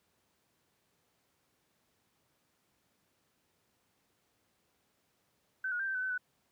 sine tone with pitch steps, 1532 / 1448 / 1578 / 1556 / 1506 / 1524 / 1488 Hz, G6 / F#6 / G6 / G6 / F#6 / G6 / F#6, -40 / -38 / +11 / -13 / +30 / -49 / +9 cents, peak -32 dBFS, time 5.64-6.179 s, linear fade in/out 5 ms, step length 77 ms, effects pink hiss -75 dBFS RMS until 6.51 s + high-pass 100 Hz 12 dB/octave

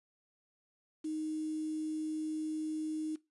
sine tone with quantisation, 311.1 Hz, D#4, in tune, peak -34 dBFS, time 1.04-3.16 s, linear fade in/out 10 ms, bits 9, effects noise-tail reverb RT60 0.2 s tail -18 dB re dry + resampled to 24000 Hz

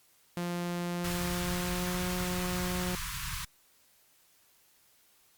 sawtooth tone with pitch glide, 174.61 to 180.25 Hz, F3 to F#3, 0 to -45 cents, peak -28 dBFS, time 0.37-2.95 s, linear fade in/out 0 ms, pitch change +55 cents, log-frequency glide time 0.92-2.03 s
pink band-stop noise, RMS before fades -37 dBFS, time 1.04-3.45 s, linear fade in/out 5 ms, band 170 to 960 Hz, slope 96 dB/octave
effects white hiss -65 dBFS RMS until 5.37 s + Opus 48 kbps

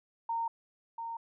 sine tone with echo, 920 Hz, A#5, 23 cents flat, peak -30 dBFS, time 0.29-0.48 s, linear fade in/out 5 ms, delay 690 ms, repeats 1, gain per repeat -6 dB, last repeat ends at 1.17 s, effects none

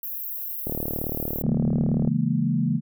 pink high-pass noise, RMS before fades -32 dBFS, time 0.03-1.42 s, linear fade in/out 2 ms, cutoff 12000 Hz, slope 96 dB/octave
click train, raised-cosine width 2 ms, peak -16 dBFS, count 54, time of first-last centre 0.67-2.076 s, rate 37.7 Hz
sine chord, A# half-diminished seventh, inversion first, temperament equal with one note detuned, 138.59 / 165.29 / 207.7 / 233.1 Hz, C#3 / E3 / G#3 / A#3, 0 / +5 / 0 / 0 cents, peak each -26 / -25 / -27 / -25 dBFS, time 1.41-2.81 s, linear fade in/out 50 ms
effects none

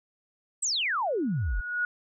sine exponential sweep, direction down, 8372 to 36.91 Hz, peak -25 dBFS, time 0.62-1.61 s, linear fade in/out 10 ms
sine tone with exponential growth, 1454 Hz, F#6, 31 cents flat, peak -23 dBFS, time 1.06-1.85 s, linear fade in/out 2 ms, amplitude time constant 170 ms
effects none

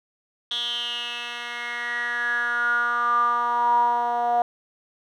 10% pulse tone with band-pass filter sweep, 239.3 Hz, A#3, 46 cents sharp, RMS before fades -24 dBFS, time 0.51-4.42 s, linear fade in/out 2 ms, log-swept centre 3400 to 740 Hz, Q 9.8, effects none

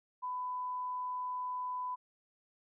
sine tone, 1000 Hz, B5, 21 cents sharp, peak -35 dBFS, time 0.22-1.96 s, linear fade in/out 20 ms, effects none

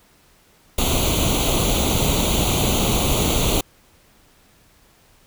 pink noise with comb filter, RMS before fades -19 dBFS, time 0.78-3.61 s, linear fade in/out 5 ms, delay 0.29 ms, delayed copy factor +0.85, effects pink hiss -55 dBFS RMS until 5.26 s

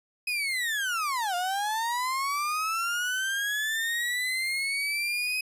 35% pulse linear two-way sweep, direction down then up, 2532 to 698.5 to 2532 Hz, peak -25 dBFS, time 0.27-5.41 s, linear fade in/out 5 ms, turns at 1.35 s, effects resampled to 32000 Hz

